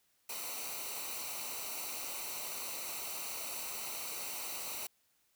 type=noise with comb filter; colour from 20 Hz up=white; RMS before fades=-41 dBFS; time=0.29-4.87 s; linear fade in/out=5 ms; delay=0.59 ms; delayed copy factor=-0.7; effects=white hiss -74 dBFS RMS until 5.35 s